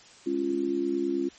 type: harmonic tone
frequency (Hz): 69.3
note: C#2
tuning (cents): 0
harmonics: 3 / 4 / 5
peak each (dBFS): -37 / -29 / -27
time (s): 0.26-1.29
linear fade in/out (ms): 10
effects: white hiss -52 dBFS RMS until 1.38 s + MP3 32 kbps